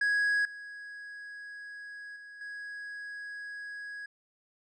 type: tone with level steps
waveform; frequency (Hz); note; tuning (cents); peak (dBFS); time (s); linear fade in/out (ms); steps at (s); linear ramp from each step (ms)
triangle; 1661.2; G#6; 0; -23 / -40 / -44 / -37; 0.01-4.06; 5; 0.45 / 2.16 / 2.41; 2
effects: resampled to 22050 Hz